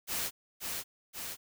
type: noise with echo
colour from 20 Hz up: white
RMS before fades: -34 dBFS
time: 0.07-0.31 s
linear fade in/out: 50 ms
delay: 530 ms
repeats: 2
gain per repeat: -3 dB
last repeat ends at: 1.37 s
effects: none